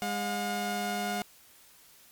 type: tone pair together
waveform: sawtooth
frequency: 204.3 / 717.6 Hz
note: G#3 / F5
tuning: -28 / +47 cents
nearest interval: octave + minor seventh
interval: 2175 cents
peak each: -30 / -28 dBFS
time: 0.02-1.22 s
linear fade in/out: 0 ms
effects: white hiss -57 dBFS RMS until 2.11 s + MP3 96 kbps